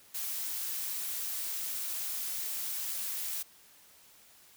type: noise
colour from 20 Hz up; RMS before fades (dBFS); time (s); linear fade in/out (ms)
blue; -36; 0.14-3.43; 10
effects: white hiss -59 dBFS RMS until 4.56 s